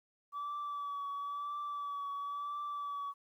sine tone with vibrato, 1149 Hz, D6, 38 cents flat, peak -35 dBFS, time 0.32-3.14 s, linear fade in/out 50 ms, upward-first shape triangle, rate 0.98 Hz, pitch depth 32 cents each way, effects tanh soft clip ceiling -35 dBFS + 12-bit

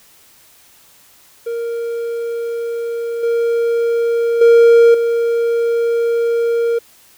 triangle tone with level steps, 466.2 Hz, A#4, in tune, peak -17 / -11 / -3 / -11 dBFS, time 1.46-6.79 s, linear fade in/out 10 ms, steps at 3.23 / 4.41 / 4.94 s, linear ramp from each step 5 ms, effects white hiss -48 dBFS RMS until 7.17 s

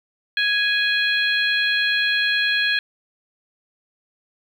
harmonic tone, 830.6 Hz, G#5, in tune, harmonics 2 / 3 / 4 / 5, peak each -20 / -24 / -24 / -27 dBFS, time 0.37-2.79 s, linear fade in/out 2 ms, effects 8-bit

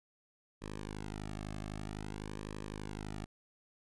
sawtooth tone with flanger, 51.91 Hz, G#1, in tune, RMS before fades -43 dBFS, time 0.61-3.26 s, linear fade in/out 20 ms, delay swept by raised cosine 1.4 to 2.09 ms, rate 0.52 Hz, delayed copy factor -0.95, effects resampled to 24000 Hz

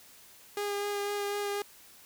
sawtooth tone with vibrato, 407.5 Hz, G#4, 33 cents flat, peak -27 dBFS, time 0.57-1.62 s, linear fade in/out 2 ms, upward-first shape sine, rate 4 Hz, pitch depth 13 cents each way, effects white hiss -55 dBFS RMS until 2.05 s

